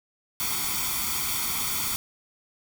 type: noise with comb filter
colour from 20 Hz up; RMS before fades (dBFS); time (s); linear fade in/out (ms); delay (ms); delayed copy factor
white; -28; 0.4-1.96; 0; 0.88; +0.8
effects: none